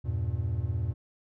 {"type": "chord", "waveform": "triangle", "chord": "E diminished", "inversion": "none", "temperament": "just", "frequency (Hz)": [82.41, 98.89, 118.67], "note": ["E2", "G2", "Bb2"], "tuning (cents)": [0, 16, 31], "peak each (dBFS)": -30, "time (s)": [0.04, 0.94], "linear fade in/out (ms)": 20, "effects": []}